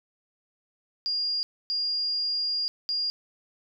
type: tone bursts at uneven times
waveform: sine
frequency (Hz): 4826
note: D8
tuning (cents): +46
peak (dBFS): -25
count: 3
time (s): 1.06-1.43 / 1.7-2.68 / 2.89-3.1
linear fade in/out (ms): 0
effects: none